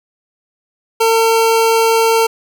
25% pulse tone, 452.5 Hz, A4, 48 cents sharp, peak -6 dBFS, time 1-2.27 s, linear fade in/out 10 ms, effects none

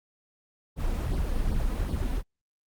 brown noise with flanger, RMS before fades -27 dBFS, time 0.76-2.23 s, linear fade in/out 50 ms, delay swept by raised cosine 0.21 to 4.11 ms, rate 2.6 Hz, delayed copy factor +0.75, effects Opus 24 kbps

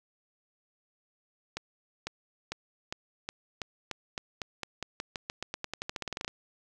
accelerating click train, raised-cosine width 0.2 ms, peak -17 dBFS, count 28, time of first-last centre 1.57-6.279 s, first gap 500 ms, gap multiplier 0.9, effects none

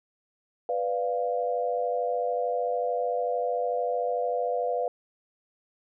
sine chord, B diminished, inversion none, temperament equal, 493.9 / 587.3 / 698.5 Hz, B4 / D5 / F5, 0 / 0 / 0 cents, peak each -28 / -32 / -29 dBFS, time 0.69-4.88 s, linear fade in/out 2 ms, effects none

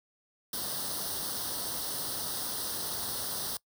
white noise with comb filter, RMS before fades -35 dBFS, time 0.53-3.57 s, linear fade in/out 2 ms, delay 0.21 ms, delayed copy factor +0.85, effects noise-tail reverb RT60 0.1 s tail -23 dB re dry + high-pass 60 Hz 12 dB/octave

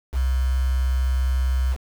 sine tone with quantisation, 64.4 Hz, C2, 27 cents flat, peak -18 dBFS, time 0.12-1.77 s, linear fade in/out 50 ms, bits 6, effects none

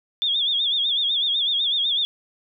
sine tone with vibrato, 3463 Hz, A7, 28 cents flat, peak -19 dBFS, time 0.22-2.05 s, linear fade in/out 0 ms, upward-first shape sine, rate 8 Hz, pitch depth 110 cents each way, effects none

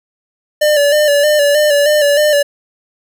square tone with vibrato, 588 Hz, D5, 2 cents sharp, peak -9 dBFS, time 0.61-2.43 s, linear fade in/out 10 ms, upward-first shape square, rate 3.2 Hz, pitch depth 40 cents each way, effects none

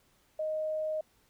sine tone, 622.3 Hz, D#5, in tune, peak -30 dBFS, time 0.39-1.01 s, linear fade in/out 5 ms, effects pink hiss -68 dBFS RMS until 1.29 s

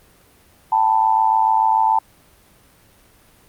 sine tone with amplitude modulation, 883 Hz, A5, 6 cents sharp, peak -9 dBFS, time 0.72-1.99 s, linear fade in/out 5 ms, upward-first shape sine, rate 107 Hz, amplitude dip 85%, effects pink hiss -52 dBFS RMS until 3.48 s + Opus 32 kbps

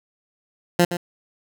15% pulse tone with echo, 174.61 Hz, F3, in tune, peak -7 dBFS, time 0.79-0.85 s, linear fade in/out 5 ms, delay 120 ms, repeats 1, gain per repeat -10 dB, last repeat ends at 0.97 s, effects none

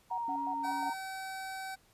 sine tone with vibrato, 932.3 Hz, A#5, in tune, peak -33 dBFS, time 0.1-0.94 s, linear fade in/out 20 ms, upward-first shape square, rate 3.6 Hz, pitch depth 14 cents each way
sine tone bursts, 746 Hz, F#5, 14 cents sharp, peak -37 dBFS, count 5, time 0.11-0.895 s, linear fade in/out 2 ms, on 69 ms, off 110 ms
triangle tone with tremolo, 279.9 Hz, C#4, 17 cents sharp, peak -38 dBFS, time 0.28-0.9 s, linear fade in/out 2 ms, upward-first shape triangle, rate 2.7 Hz, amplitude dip 25%
25% pulse tone, 765 Hz, G5, 42 cents flat, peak -35 dBFS, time 0.63-1.76 s, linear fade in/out 20 ms
effects pink hiss -66 dBFS RMS until 1.93 s + resampled to 32000 Hz

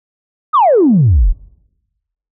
sine exponential sweep, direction down, 1309 to 34.65 Hz, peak -5 dBFS, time 0.53-1.33 s, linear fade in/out 20 ms, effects noise-tail reverb RT60 1.0 s tail -25 dB re dry + tanh soft clip ceiling -2 dBFS

